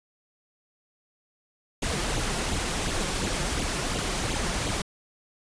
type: noise with flanger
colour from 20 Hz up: pink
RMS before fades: -28 dBFS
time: 1.82-4.82 s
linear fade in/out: 5 ms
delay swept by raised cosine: 0.27 to 5.77 ms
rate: 2.8 Hz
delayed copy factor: +0.6
effects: resampled to 22050 Hz